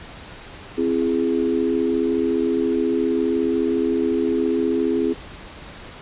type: chord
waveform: sine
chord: C augmented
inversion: none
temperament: equal with one note detuned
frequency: 261.6 / 336 / 415.3 Hz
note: C4 / E4 / G#4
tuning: 0 / +33 / 0 cents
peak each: -22 dBFS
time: 0.77-5.14 s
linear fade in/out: 20 ms
effects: pink hiss -39 dBFS RMS until 6.01 s + resampled to 8000 Hz